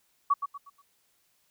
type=tone with echo; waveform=sine; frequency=1132 Hz; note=C#6; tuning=36 cents sharp; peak=-19 dBFS; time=0.3-0.34 s; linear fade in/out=10 ms; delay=120 ms; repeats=4; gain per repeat=-9 dB; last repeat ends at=0.82 s; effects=white hiss -70 dBFS RMS until 1.5 s